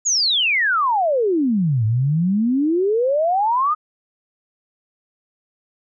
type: exponential two-way sweep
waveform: sine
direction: down then up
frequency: 7020 to 105.7 to 1269 Hz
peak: -15 dBFS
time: 0.05-3.75 s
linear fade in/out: 20 ms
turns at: 1.85 s
effects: none